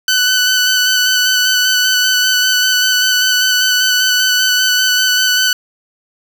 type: tone with vibrato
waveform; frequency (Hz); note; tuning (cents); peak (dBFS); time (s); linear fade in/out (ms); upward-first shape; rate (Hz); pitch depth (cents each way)
15% pulse; 1501; F#6; +24; -4; 0.08-5.53; 2; square; 5.1; 15
effects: none